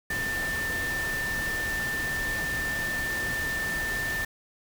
sine tone in noise, 1785 Hz, A6, 24 cents sharp, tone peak -28 dBFS, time 0.1-4.25 s, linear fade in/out 5 ms, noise pink, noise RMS -35 dBFS, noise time 0.1-4.25 s, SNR +4 dB, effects none

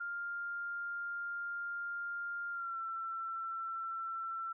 sine tone with pitch glide, 1400 to 1343.7 Hz, F6 to E6, +4 to +33 cents, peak -37 dBFS, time 0-4.53 s, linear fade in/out 10 ms, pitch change -71 cents, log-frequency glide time 2.51-2.81 s, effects none

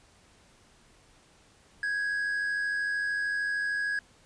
triangle tone pair together, 1568 / 1661.2 Hz, G6 / G#6, 0 / 0 cents, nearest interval minor second, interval 100 cents, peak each -37 / -26 dBFS, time 1.83-3.99 s, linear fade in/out 2 ms, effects pink hiss -60 dBFS RMS until 4.25 s + resampled to 22050 Hz

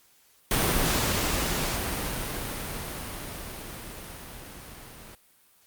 pink noise with level ramp, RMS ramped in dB -23 to -46 dBFS, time 0.51-5.15 s, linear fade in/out 2 ms, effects white hiss -61 dBFS RMS until 5.66 s + Opus 48 kbps

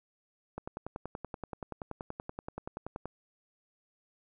click train, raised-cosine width 1 ms, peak -24 dBFS, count 27, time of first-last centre 0.58-3.056 s, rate 10.5 Hz, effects none

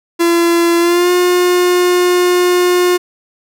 45% pulse tone with pitch glide, 340.4 to 357.7 Hz, F4 to F4, -44 to +41 cents, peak -9 dBFS, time 0.19-2.98 s, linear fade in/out 20 ms, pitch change +85 cents, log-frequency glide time 0.79-1.11 s, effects none

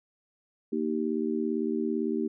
sine chord, Eb major, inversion second, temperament just, 233.3 / 311.1 / 388.9 Hz, Bb3 / Eb4 / G4, +2 / 0 / -14 cents, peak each -30 / -31 / -31 dBFS, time 0.72-2.28 s, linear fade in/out 10 ms, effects none

